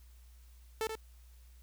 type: tone with echo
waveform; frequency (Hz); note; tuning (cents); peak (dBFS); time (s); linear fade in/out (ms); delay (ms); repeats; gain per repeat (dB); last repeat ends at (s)
sawtooth; 441.1; A4; +4; -28; 0.81-0.87; 0; 83; 1; -6; 0.953
effects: added 60 Hz sine -54 dBFS peak until 1.62 s + white hiss -68 dBFS RMS until 1.62 s